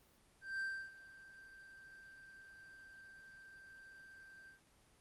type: tone with ADSR envelope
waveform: triangle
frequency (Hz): 1568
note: G6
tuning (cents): 0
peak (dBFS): -35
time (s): 0.41-4.61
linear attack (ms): 190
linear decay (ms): 310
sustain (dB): -19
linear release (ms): 120
effects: pink hiss -69 dBFS RMS until 5 s + Opus 24 kbps